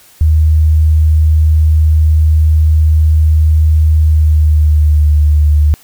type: tone with pitch glide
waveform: sine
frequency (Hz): 77.9 to 74.77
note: D#2 to D2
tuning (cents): +3 to +32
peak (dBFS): -5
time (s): 0.21-5.74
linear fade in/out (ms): 0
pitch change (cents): -71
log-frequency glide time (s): 3.98-5.17
effects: white hiss -43 dBFS RMS until 5.83 s